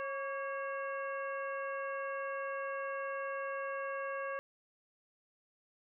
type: harmonic tone with a mistuned harmonic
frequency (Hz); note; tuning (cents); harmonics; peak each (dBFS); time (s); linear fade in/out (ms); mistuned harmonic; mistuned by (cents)
545; C#5; -29; 1 / 2 / 3 / 4 / 5; -39 / -41 / -43 / -52 / -52; 0-4.39; 0; 2; +62
effects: none